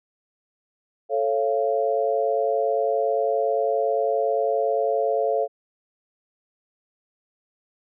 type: chord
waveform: sine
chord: A augmented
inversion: none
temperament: just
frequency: 440 / 550 / 687.5 Hz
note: A4 / C#5 / E#5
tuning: 0 / -14 / -27 cents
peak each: -24 dBFS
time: 1.09-5.48 s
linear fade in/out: 50 ms
effects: none